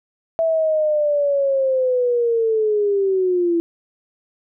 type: linear sweep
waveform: sine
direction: down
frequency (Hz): 659.3 to 334.1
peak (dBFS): -15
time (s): 0.39-3.6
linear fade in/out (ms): 0
effects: none